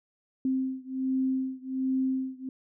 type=beating tone pair; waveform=sine; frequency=261.6 / 262.9 Hz; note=C4 / C4; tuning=0 / +8 cents; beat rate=1.3 Hz; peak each=-29 / -30 dBFS; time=0.45-2.49 s; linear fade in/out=2 ms; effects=none